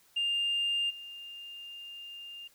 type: tone with level steps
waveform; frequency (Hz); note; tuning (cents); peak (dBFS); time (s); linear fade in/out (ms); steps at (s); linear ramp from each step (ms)
sine; 2804; F7; +6; -26 / -42; 0.16-2.48; 10; 0.89; 20
effects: tanh soft clip ceiling -24 dBFS + white hiss -64 dBFS RMS until 2.54 s